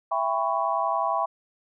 sine chord, C# half-diminished seventh, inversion first, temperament just, 665.2 / 798.3 / 997.9 / 1108.7 Hz, E5 / G5 / B5 / C#6, +16 / +31 / +18 / 0 cents, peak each -28 dBFS, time 0.11-1.26 s, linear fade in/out 10 ms, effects none

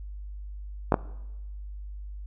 clicks, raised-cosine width 1 ms, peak -6 dBFS, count 2, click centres 0.922 / 0.942 s, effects noise-tail reverb RT60 1.0 s tail -19 dB re dry + added 50 Hz sine -36 dBFS peak until 2.26 s

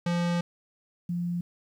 square / sine tone pair in turn, 173.1 / 174.2 Hz, F3 / F3, -15 / -4 cents, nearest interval unison, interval 11 cents, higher second, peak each -25 / -27 dBFS, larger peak first, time 0.06-0.41 / 1.09-1.41 s, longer first, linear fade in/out 5 ms, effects low-pass 6000 Hz 12 dB/octave + 10-bit

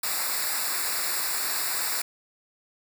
white noise with comb filter, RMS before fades -28 dBFS, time 0.03-2.02 s, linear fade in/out 5 ms, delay 0.32 ms, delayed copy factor -0.9, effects none

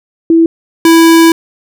sine / square tone pair in turn, 329.6 / 329.6 Hz, E4 / E4, 0 / 0 cents, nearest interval unison, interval 0 cents, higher neither, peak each -3 dBFS, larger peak neither, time 0.3-0.46 / 0.85-1.32 s, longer second, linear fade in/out 2 ms, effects none

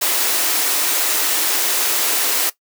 white high-pass noise, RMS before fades -18 dBFS, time 0.01-2.5 s, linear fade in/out 10 ms, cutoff 270 Hz, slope 96 dB/octave, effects noise-tail reverb RT60 0.1 s tail -17 dB re dry

